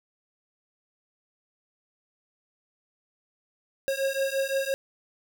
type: beating tone pair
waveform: square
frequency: 539 / 544.8 Hz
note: C#5 / C#5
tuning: -49 / -30 cents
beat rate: 5.8 Hz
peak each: -29 / -29 dBFS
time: 3.88-4.74 s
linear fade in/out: 0 ms
effects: none